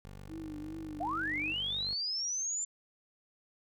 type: tone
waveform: 15% pulse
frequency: 49 Hz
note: G1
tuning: in tune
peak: -40 dBFS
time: 0.05-1.94 s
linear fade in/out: 0 ms
type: tone with vibrato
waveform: sine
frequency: 311.5 Hz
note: D#4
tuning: 2 cents sharp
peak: -40 dBFS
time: 0.28-1.55 s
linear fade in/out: 50 ms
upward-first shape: triangle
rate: 2.5 Hz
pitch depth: 78 cents each way
type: linear sweep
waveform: sine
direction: up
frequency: 638 to 7260 Hz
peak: -32 dBFS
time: 1-2.65 s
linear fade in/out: 10 ms
effects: none